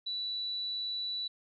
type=tone; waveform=sine; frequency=3951 Hz; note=B7; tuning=in tune; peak=-33 dBFS; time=0.06-1.28 s; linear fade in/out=10 ms; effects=none